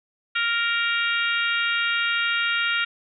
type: harmonic tone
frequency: 466.2 Hz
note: A#4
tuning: in tune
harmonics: 3 / 4 / 5 / 6 / 7 / 8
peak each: -24 / -29 / -28 / -28 / -32 / -33 dBFS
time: 0.35-2.85 s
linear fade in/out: 10 ms
effects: none